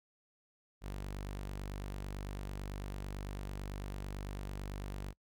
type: tone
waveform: sawtooth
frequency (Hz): 49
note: G1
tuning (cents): 0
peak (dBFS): -36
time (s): 0.81-5.14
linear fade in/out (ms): 50
effects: noise-tail reverb RT60 0.1 s tail -25 dB re dry